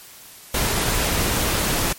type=noise; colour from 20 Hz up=pink; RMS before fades=-21 dBFS; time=0.54-1.93 s; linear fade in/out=5 ms; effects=white hiss -43 dBFS RMS until 1.98 s + MP3 64 kbps